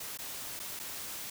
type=noise with dropouts; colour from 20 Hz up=white; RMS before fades=-41 dBFS; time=0-1.3 s; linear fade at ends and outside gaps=5 ms; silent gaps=0.175-0.187 / 0.594-0.598 / 0.793-0.797 s; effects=none